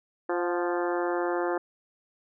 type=harmonic tone with a mistuned harmonic; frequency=174.61 Hz; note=F3; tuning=in tune; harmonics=2 / 3 / 4 / 5 / 6 / 7 / 8 / 9 / 10; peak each=-28 / -32 / -34 / -36 / -38 / -39 / -40 / -41 / -42 dBFS; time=0.29-1.58 s; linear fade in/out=5 ms; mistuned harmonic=4; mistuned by=+37 cents; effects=none